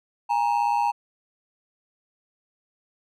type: ring-modulated tone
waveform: triangle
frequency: 880 Hz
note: A5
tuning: in tune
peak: -15 dBFS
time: 0.29-0.92 s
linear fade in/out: 20 ms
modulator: 58.5 Hz
effects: none